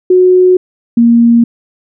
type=tone pair in turn; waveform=sine; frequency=366.5 / 234.2 Hz; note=F#4 / A#3; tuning=-16 / +8 cents; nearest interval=minor sixth; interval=776 cents; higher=first; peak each=-3 dBFS; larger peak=neither; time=0.1-0.57 / 0.97-1.44 s; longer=neither; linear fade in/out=5 ms; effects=none